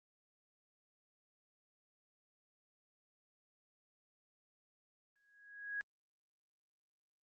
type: tone with exponential growth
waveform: sine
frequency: 1656 Hz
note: G#6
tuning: 5 cents flat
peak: -35 dBFS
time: 5.16-5.81 s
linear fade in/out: 0 ms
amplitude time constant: 140 ms
effects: Opus 24 kbps